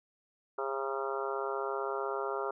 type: harmonic tone with a mistuned harmonic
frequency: 135.6 Hz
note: C#3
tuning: 38 cents flat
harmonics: 3 / 4 / 5 / 6 / 7 / 8 / 9 / 10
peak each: -36 / -40 / -41 / -44 / -41 / -46 / -41 / -41 dBFS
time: 0.58-2.51 s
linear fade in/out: 5 ms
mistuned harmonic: 10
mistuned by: +17 cents
effects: none